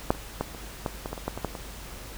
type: clicks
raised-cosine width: 1 ms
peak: -6 / -28 / -12 / -28 / -13 / -18 / -18 / -22 / -13 / -19 / -13 / -20 dBFS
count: 12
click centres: 0.105 / 0.149 / 0.41 / 0.548 / 0.862 / 1.059 / 1.13 / 1.178 / 1.28 / 1.376 / 1.447 / 1.552 s
effects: added 50 Hz sine -43 dBFS peak until 2.17 s + pink hiss -43 dBFS RMS until 2.17 s